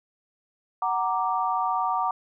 sine chord, Gb augmented, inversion none, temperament equal with one note detuned, 746.4 / 932.3 / 1174.7 Hz, Gb5 / Bb5 / D6, +15 / 0 / 0 cents, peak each -27 dBFS, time 0.82-2.11 s, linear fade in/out 2 ms, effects none

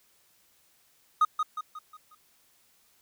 triangle tone with echo, 1244.5 Hz, D#6, in tune, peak -15 dBFS, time 1.21-1.25 s, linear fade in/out 5 ms, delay 180 ms, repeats 5, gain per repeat -7 dB, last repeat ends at 2.15 s, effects tanh soft clip ceiling -13 dBFS + white hiss -65 dBFS RMS until 3.01 s

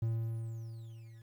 triangle tone with level ramp, 113.6 Hz, A#2, 44 cents flat, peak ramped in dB -27 to -49 dBFS, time 0.02-1.22 s, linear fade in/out 5 ms, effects 11-bit

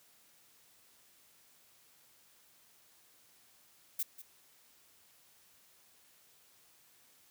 violet noise with echo, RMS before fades -34 dBFS, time 3.99-4.03 s, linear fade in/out 5 ms, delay 190 ms, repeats 1, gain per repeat -15 dB, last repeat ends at 4.22 s, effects white hiss -65 dBFS RMS until 7.3 s + high-pass 60 Hz 12 dB/octave

